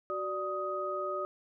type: tone cluster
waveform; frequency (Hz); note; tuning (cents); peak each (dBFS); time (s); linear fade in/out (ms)
sine; 373.9 / 588 / 1252; F#4 / D5 / D#6; +18 / +2 / +10; -38 / -36 / -35; 0.1-1.25; 0
effects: none